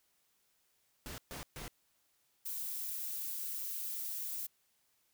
pink noise bursts, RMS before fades -45 dBFS, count 3, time 1.06-1.68 s, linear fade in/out 0 ms, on 120 ms, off 130 ms
violet noise, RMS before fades -40 dBFS, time 2.45-4.47 s, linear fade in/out 10 ms
effects white hiss -75 dBFS RMS until 5.13 s

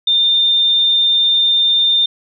sine tone, 3609 Hz, A7, 43 cents sharp, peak -10 dBFS, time 0.07-2.06 s, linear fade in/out 5 ms, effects none

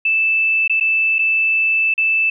sine tone with dropouts, 2637 Hz, E7, in tune, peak -13 dBFS, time 0.05-2.3 s, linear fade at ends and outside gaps 5 ms, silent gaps 0.678-0.696 / 0.8-0.808 / 1.185-1.19 / 1.94-1.978 s, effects none

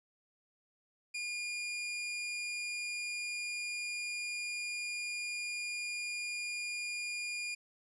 sawtooth tone, 2424 Hz, D#7, 46 cents flat, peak -33 dBFS, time 1.14-7.55 s, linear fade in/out 10 ms, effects resampled to 22050 Hz

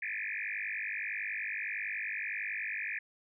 sine tone with frequency modulation, 2093 Hz, C7, in tune, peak -34 dBFS, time 0.02-2.99 s, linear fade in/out 5 ms, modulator 50.8 Hz, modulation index 7.6, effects none

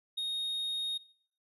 triangle tone, 3722 Hz, A#7, 3 cents flat, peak -30 dBFS, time 0.17-0.98 s, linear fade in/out 10 ms, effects noise-tail reverb RT60 0.6 s tail -21 dB re dry + resampled to 32000 Hz

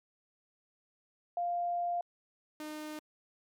sine / sawtooth tone pair in turn, 698.5 / 305.4 Hz, F5 / D#4, 0 / -32 cents, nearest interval octave + major second, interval 1432 cents, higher first, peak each -30 / -36 dBFS, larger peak first, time 1.37-2.01 / 2.6-2.99 s, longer first, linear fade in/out 2 ms, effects MP3 96 kbps

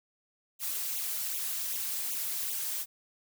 blue noise with flanger, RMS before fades -34 dBFS, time 0.59-2.86 s, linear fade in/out 50 ms, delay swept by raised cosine 0.29 to 4.89 ms, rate 2.6 Hz, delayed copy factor +0.95, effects none

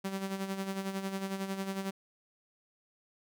sawtooth tone with tremolo, 193.6 Hz, G3, 21 cents flat, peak -28 dBFS, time 0.04-1.91 s, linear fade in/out 10 ms, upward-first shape sine, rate 11 Hz, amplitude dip 60%, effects none

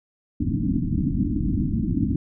white low-pass noise, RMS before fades -23 dBFS, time 0.4-2.16 s, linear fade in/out 5 ms, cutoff 310 Hz, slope 96 dB/octave, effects none

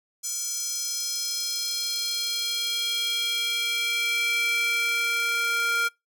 square tone with high-pass filter sweep, 466.2 Hz, A#4, in tune, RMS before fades -27 dBFS, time 0.23-5.89 s, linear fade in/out 20 ms, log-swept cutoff 6600 to 1600 Hz, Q 3.1, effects noise-tail reverb RT60 0.2 s tail -26 dB re dry

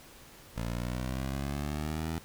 15% pulse exponential sweep, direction up, 56.6 to 82.41 Hz, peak -26 dBFS, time 0.56-2.19 s, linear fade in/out 10 ms, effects pink hiss -53 dBFS RMS until 2.24 s

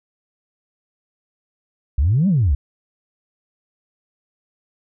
sine exponential two-way sweep, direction up then down, 61.5 to 207.7 to 61.5 Hz, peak -12 dBFS, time 1.98-2.55 s, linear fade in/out 5 ms, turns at 2.28 s, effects tanh soft clip ceiling -9 dBFS

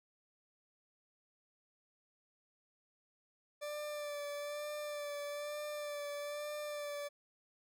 40% pulse tone with vibrato, 587.3 Hz, D5, in tune, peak -39 dBFS, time 3.61-7.09 s, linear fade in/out 20 ms, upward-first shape sine, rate 1.1 Hz, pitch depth 25 cents each way, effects none

